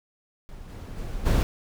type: noise with level steps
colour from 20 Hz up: brown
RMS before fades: -41 / -37 / -33 / -19 dBFS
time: 0.49-1.43 s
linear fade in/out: 0 ms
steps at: 0.68 / 0.96 / 1.25 s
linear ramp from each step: 20 ms
effects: none